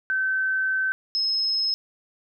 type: tone pair in turn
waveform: sine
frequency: 1537 / 5170 Hz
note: G6 / E8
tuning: -35 / -34 cents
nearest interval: octave + major sixth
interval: 2101 cents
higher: second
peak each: -21 / -21 dBFS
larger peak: neither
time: 0.1-0.92 / 1.15-1.74 s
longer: first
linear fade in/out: 0 ms
effects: none